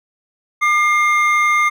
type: tone pair together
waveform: triangle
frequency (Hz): 1205 / 2117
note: D6 / C7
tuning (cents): +44 / +20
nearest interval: minor seventh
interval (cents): 976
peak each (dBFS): -13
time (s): 0.61-1.7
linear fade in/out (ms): 20
effects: none